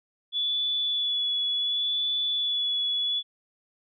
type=tone with vibrato; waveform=sine; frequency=3430 Hz; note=A7; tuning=45 cents flat; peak=-24 dBFS; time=0.32-3.23 s; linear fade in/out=50 ms; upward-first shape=sine; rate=0.69 Hz; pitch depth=18 cents each way; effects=none